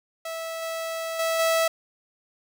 sawtooth tone with level steps, 654 Hz, E5, 14 cents flat, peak -27 / -25 / -19 / -16 dBFS, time 0.25-1.68 s, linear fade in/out 5 ms, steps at 0.62 / 1.19 / 1.39 s, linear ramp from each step 5 ms, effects none

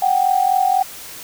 sine tone pair together, 740 / 784 Hz, F#5 / G5, 0 / 0 cents, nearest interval minor second, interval 100 cents, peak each -16 dBFS, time 0.02-0.83 s, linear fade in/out 5 ms, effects white hiss -35 dBFS RMS until 1.23 s

